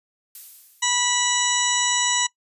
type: noise with exponential decay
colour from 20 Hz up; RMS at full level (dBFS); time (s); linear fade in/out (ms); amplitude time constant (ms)
violet; -35; 0.35-1.41; 2; 230
type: harmonic tone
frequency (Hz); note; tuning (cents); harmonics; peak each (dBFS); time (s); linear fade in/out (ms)
979; B5; -15; 1 / 2 / 3 / 4 / 6 / 7 / 8; -27 / -27 / -27 / -27 / -27 / -27 / -27; 0.82-2.27; 10
effects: noise-tail reverb RT60 0.1 s tail -20 dB re dry + resampled to 32000 Hz